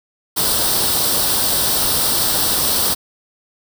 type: noise with comb filter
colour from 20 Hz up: white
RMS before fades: -17 dBFS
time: 0.36-2.95 s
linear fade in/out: 20 ms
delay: 0.22 ms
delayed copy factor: +0.65
effects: none